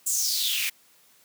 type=noise with high-pass filter sweep; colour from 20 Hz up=white; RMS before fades=-26 dBFS; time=0.06-0.7 s; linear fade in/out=10 ms; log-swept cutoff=7900 to 2200 Hz; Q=5.4; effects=white hiss -59 dBFS RMS until 1.24 s + high-pass 80 Hz 12 dB/octave